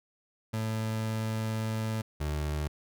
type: tone pair in turn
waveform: 30% pulse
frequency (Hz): 110.3 / 75.04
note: A2 / D2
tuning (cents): +5 / +38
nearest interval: perfect fifth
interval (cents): 667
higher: first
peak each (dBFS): -27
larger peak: neither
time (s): 0.53-2.02 / 2.2-2.68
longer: first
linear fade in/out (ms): 10
effects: none